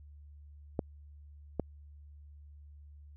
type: clicks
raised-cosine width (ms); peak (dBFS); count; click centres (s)
2; -17; 2; 0.792 / 1.597
effects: added 73 Hz sine -50 dBFS peak until 3.16 s